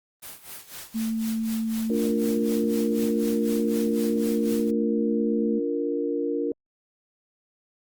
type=noise with tremolo; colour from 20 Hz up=white; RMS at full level=-38 dBFS; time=0.22-4.71 s; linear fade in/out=10 ms; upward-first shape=sine; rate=4 Hz; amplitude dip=80%
type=tone; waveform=sine; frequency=223.4 Hz; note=A3; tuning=27 cents sharp; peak=-24 dBFS; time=0.94-5.6 s; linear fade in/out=20 ms
type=chord; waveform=sine; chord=Bb major; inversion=first; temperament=just; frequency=291.4 / 349.6 / 466.2 Hz; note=D4 / F4 / Bb4; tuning=-13 / +2 / 0 cents; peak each=-28 / -30 / -27 dBFS; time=1.9-6.52 s; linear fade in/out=2 ms
effects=Opus 32 kbps